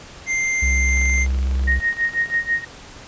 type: tone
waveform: square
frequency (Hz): 2093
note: C7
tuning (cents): 0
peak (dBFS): -19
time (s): 0.26-1.27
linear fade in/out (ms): 50
type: tone with vibrato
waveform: triangle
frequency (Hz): 65.41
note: C2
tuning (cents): 0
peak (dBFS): -15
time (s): 0.62-1.8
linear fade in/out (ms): 10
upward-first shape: square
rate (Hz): 18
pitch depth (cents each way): 12
type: click train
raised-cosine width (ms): 0.3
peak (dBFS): -23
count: 36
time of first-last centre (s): 0.89-2.342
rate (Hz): 24.1
type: tone with tremolo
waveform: sine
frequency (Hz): 1864.7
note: A#6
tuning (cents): 0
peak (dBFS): -15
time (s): 1.67-2.65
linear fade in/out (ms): 10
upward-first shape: sine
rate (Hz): 6.1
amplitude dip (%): 90
effects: pink hiss -40 dBFS RMS until 3.07 s + resampled to 16000 Hz